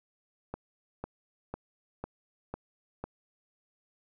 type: click train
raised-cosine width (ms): 1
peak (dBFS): -22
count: 6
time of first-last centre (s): 0.54-3.04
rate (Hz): 2
effects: none